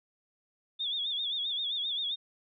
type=tone with vibrato; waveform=sine; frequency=3500 Hz; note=A7; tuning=10 cents flat; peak=-30 dBFS; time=0.79-2.16 s; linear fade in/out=20 ms; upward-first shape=sine; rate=7.6 Hz; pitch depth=100 cents each way; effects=none

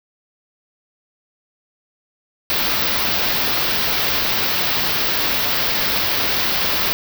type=band-stop noise; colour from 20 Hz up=white; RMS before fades=-19 dBFS; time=2.5-6.93 s; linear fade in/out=0 ms; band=5400 to 15000 Hz; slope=48 dB/octave; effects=none

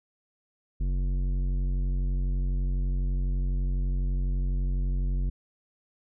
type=tone with tanh clipping; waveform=triangle; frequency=46 Hz; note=F#1; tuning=9 cents flat; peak=-26 dBFS; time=0.8-5.3 s; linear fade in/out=10 ms; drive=16 dB; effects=none

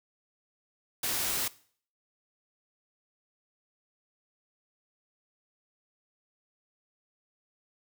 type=noise with amplitude modulation; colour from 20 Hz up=white; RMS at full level=-29 dBFS; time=1.03-1.48 s; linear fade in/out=5 ms; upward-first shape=sine; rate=284 Hz; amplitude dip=40%; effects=noise-tail reverb RT60 0.5 s tail -19 dB re dry

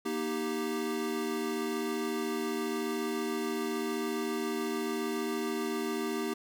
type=chord; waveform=square; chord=Eb major; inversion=second; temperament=equal with one note detuned; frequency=236.6 / 311.1 / 392 Hz; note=Bb3 / Eb4 / G4; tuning=+26 / 0 / 0 cents; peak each=-37 / -37 / -35 dBFS; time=0.05-6.34 s; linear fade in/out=10 ms; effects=none

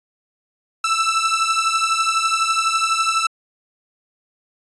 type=beating tone pair; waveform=sawtooth; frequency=1318.5 / 1330.5 Hz; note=E6 / E6; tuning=0 / +16 cents; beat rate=12 Hz; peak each=-16 / -16 dBFS; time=0.84-3.27 s; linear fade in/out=5 ms; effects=resampled to 22050 Hz

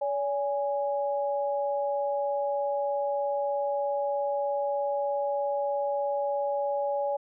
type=tone pair together; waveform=sine; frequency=570 / 826.8 Hz; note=C#5 / G#5; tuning=+48 / -8 cents; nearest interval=tritone; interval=644 cents; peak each=-27 / -31 dBFS; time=0.01-7.17 s; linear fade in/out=10 ms; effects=none

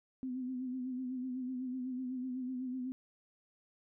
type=tone with vibrato; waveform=sine; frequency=254.9 Hz; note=C4; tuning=45 cents flat; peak=-36 dBFS; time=0.23-2.92 s; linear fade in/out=0 ms; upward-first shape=sine; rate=8 Hz; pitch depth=48 cents each way; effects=none

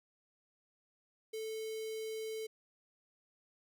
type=tone with notch filter; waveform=square; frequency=440 Hz; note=A4; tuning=in tune; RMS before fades=-41 dBFS; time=1.33-2.47 s; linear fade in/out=10 ms; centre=1300 Hz; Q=1.3; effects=none

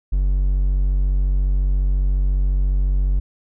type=tone; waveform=triangle; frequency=47.2 Hz; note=F#1; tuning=35 cents sharp; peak=-13 dBFS; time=0.12-3.2 s; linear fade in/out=10 ms; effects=none

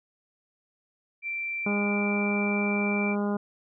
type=tone; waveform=sine; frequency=2349 Hz; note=D7; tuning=in tune; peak=-29 dBFS; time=1.22-3.16 s; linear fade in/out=50 ms
type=harmonic tone; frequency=204.4 Hz; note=G#3; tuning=27 cents flat; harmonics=1 / 2 / 3 / 4 / 5 / 6 / 7; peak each=-26 / -32 / -36 / -38 / -40 / -42 / -43 dBFS; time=1.66-3.37 s; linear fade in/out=5 ms
effects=none

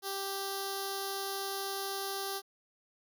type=tone with notch filter; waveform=5% pulse; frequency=392 Hz; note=G4; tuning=in tune; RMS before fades=-37 dBFS; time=0.02-2.42 s; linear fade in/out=50 ms; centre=2300 Hz; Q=0.64; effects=none

